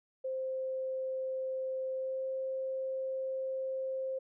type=tone with pitch glide; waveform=sine; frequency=523.3 to 527.2 Hz; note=C5 to C5; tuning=0 to +13 cents; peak=-33 dBFS; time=0.24-4.19 s; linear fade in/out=10 ms; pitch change=+13 cents; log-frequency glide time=1.95-2.26 s; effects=none